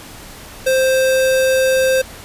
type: tone with sample-and-hold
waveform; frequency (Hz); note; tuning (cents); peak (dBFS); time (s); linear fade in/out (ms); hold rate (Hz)
sine; 523.3; C5; 0; -11; 0.66-2.02; 10; 2100
effects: pink hiss -36 dBFS RMS until 2.24 s + resampled to 32000 Hz